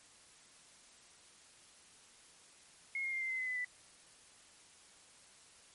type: tone with pitch steps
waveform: sine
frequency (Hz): 2161 / 2135 / 2109 / 2084 / 2059 / 2034 / 2009 / 1985.1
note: C#7 / C7 / C7 / C7 / C7 / C7 / B6 / B6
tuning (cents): -45 / +34 / +13 / -7 / -28 / -50 / +29 / +8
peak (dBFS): -35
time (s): 2.95-3.646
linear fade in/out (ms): 2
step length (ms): 87
effects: white hiss -61 dBFS RMS until 5.74 s + MP3 48 kbps